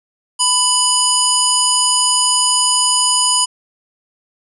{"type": "harmonic tone", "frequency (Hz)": 992, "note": "B5", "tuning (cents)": 7, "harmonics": [1, 3, 5, 7, 9, 10], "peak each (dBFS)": [-19, -19, -19, -19, -19, -19], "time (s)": [0.39, 3.46], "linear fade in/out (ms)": 20, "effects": []}